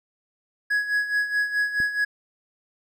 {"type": "tone with tremolo", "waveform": "triangle", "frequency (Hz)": 1672, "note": "G#6", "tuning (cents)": 11, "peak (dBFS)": -17, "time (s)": [0.7, 2.05], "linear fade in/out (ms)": 10, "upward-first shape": "sine", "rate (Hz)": 4.7, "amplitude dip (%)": 70}
{"type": "click", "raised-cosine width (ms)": 3, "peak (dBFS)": -24, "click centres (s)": 1.802}
{"effects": []}